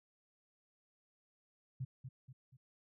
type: tone with echo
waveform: sine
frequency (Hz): 130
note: C3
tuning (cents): -11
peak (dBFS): -37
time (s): 1.8-1.85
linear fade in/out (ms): 10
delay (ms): 240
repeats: 3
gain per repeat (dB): -7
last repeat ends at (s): 2.57
effects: none